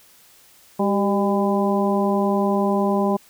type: harmonic tone with a mistuned harmonic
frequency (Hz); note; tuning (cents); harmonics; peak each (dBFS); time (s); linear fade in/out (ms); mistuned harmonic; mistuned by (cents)
201.2; G3; +45; 1 / 2 / 3 / 4 / 5; -20 / -23 / -25 / -26 / -27; 0.79-3.17; 10; 2; -52
effects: white hiss -52 dBFS RMS until 3.29 s